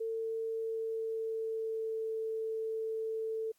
sine tone with pitch glide, 449.5 to 443.8 Hz, A4 to A4, +37 to +15 cents, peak -33 dBFS, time 0-3.52 s, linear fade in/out 10 ms, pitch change -22 cents, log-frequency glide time 0.41-2.08 s, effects white hiss -73 dBFS RMS until 3.58 s + AAC 64 kbps

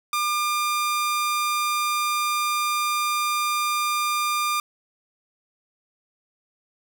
sawtooth tone, 1200 Hz, D6, 37 cents sharp, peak -18 dBFS, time 0.13-4.6 s, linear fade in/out 2 ms, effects none

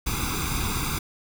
pink noise with comb filter, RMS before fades -27 dBFS, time 0.06-0.99 s, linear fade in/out 10 ms, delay 0.82 ms, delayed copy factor +0.95, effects none

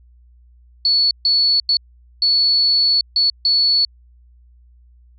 sine tone bursts at uneven times, 4422 Hz, C#8, 5 cents flat, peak -12 dBFS, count 6, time 0.85-1.11 / 1.25-1.6 / 1.69-1.77 / 2.22-3.01 / 3.16-3.3 / 3.45-3.85 s, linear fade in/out 2 ms, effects added 60 Hz sine -46 dBFS peak until 5.18 s

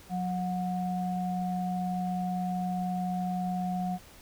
sine tone pair together, 182 / 728 Hz, F#3 / F#5, -28 / -28 cents, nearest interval 2 octaves, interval 2400 cents, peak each -30 / -33 dBFS, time 0.09-3.99 s, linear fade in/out 50 ms, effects pink hiss -53 dBFS RMS until 4.21 s

